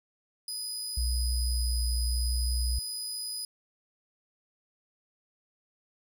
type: tone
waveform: 25% pulse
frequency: 4978 Hz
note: D#8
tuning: in tune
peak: -29 dBFS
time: 0.48-3.45 s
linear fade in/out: 2 ms
type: tone with vibrato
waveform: sine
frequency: 61 Hz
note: B1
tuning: 21 cents flat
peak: -26 dBFS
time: 0.97-2.79 s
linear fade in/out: 5 ms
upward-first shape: sine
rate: 0.83 Hz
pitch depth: 19 cents each way
effects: none